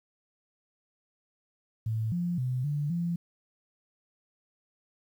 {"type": "tone with pitch steps", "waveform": "sine", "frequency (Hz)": [111, 174.7, 126.9, 146.4, 171.3], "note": ["A2", "F3", "B2", "D3", "F3"], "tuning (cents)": [16, 1, 47, -5, -33], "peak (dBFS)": -27, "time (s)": [1.86, 3.16], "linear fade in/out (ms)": 5, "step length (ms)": 260, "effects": ["10-bit"]}